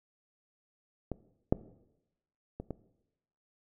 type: clicks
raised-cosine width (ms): 2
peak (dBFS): -21 / -10 / -25 / -23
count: 4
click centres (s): 1.117 / 1.525 / 2.6 / 2.707
effects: noise-tail reverb RT60 0.9 s tail -18 dB re dry